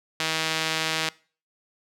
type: tone with band-pass filter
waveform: sawtooth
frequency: 159.6 Hz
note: D#3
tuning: 44 cents sharp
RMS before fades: -27 dBFS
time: 0.2-1.09 s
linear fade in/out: 0 ms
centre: 3600 Hz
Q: 0.87
effects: noise-tail reverb RT60 0.4 s tail -22 dB re dry